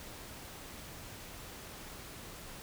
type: silence
effects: pink hiss -48 dBFS RMS until 2.62 s